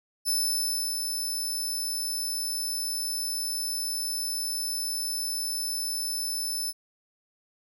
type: tone with ADSR envelope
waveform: 20% pulse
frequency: 5274 Hz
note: E8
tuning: in tune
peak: -18 dBFS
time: 0.25-6.73 s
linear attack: 34 ms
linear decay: 670 ms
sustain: -5 dB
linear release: 36 ms
effects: none